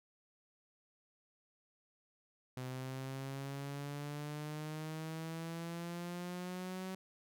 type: exponential sweep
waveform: sawtooth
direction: up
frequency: 127.3 to 188.8 Hz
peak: -37 dBFS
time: 2.57-6.95 s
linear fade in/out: 2 ms
effects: none